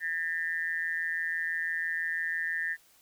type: tone with amplitude modulation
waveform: sine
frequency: 1800 Hz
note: A6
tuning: 39 cents sharp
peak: -25 dBFS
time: 0-2.77 s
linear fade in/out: 50 ms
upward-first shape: sine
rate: 166 Hz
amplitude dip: 90%
effects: white hiss -62 dBFS RMS until 3.01 s